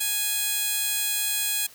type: tone with high-pass filter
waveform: 15% pulse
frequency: 830.6 Hz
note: G#5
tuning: in tune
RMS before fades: -26 dBFS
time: 0-1.67 s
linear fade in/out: 10 ms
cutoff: 5200 Hz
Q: 0.51
effects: white hiss -50 dBFS RMS until 1.74 s + high-pass 80 Hz 12 dB/octave